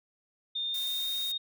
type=tone with pitch glide; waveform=sine; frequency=3633 to 3707 Hz; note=A#7 to A#7; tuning=-45 to -10 cents; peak=-30 dBFS; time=0.55-1.38 s; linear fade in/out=10 ms; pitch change=+35 cents; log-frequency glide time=0.68-1.19 s
type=noise; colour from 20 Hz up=blue; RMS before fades=-41 dBFS; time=0.74-1.32 s; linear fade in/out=5 ms
effects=none